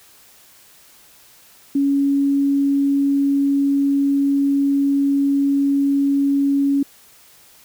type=tone; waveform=sine; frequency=279.2 Hz; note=C#4; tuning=13 cents sharp; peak=-14 dBFS; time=1.75-6.83 s; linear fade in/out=5 ms; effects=white hiss -49 dBFS RMS until 7.64 s